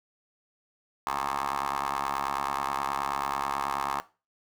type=ring-modulated tone; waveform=15% pulse; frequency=69.3 Hz; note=C#2; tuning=in tune; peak=-19 dBFS; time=1.07-4 s; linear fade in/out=0 ms; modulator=1010 Hz; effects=noise-tail reverb RT60 0.3 s tail -17 dB re dry